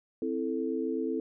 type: chord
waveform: sine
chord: A minor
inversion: first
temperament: equal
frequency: 261.6 / 329.6 / 440 Hz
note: C4 / E4 / A4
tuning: 0 / 0 / 0 cents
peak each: -33 dBFS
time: 0.22-1.2 s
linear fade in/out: 2 ms
effects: none